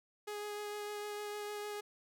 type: tone with vibrato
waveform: sawtooth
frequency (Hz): 415.9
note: G#4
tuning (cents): +2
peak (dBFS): -36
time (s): 0.27-1.81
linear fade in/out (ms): 10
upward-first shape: sine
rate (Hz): 6.6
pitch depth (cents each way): 11
effects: none